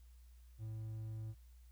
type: tone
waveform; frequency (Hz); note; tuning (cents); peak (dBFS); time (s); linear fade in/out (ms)
triangle; 110; A2; 0; -40; 0.58-1.35; 50
effects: added 60 Hz sine -57 dBFS peak until 1.71 s + white hiss -75 dBFS RMS until 1.71 s

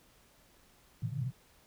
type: band-pass noise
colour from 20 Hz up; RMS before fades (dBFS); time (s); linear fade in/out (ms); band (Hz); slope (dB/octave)
pink; -36; 1.02-1.32; 2; 110 to 160; 96
effects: pink hiss -64 dBFS RMS until 1.66 s

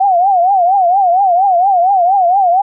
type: tone with vibrato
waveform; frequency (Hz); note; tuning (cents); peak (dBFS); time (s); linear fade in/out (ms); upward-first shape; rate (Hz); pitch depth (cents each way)
sine; 743; F#5; +7; -7; 0-2.62; 10; triangle; 4.3; 170
effects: none

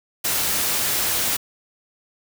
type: noise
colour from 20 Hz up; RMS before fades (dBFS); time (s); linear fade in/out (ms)
white; -22; 0.24-1.37; 10
effects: none

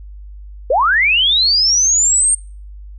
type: linear sweep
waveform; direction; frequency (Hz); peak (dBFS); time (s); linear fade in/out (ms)
sine; up; 462.6 to 8770; -10; 0.7-2.35; 5
effects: noise-tail reverb RT60 0.4 s tail -25 dB re dry + added 50 Hz sine -31 dBFS peak until 2.98 s

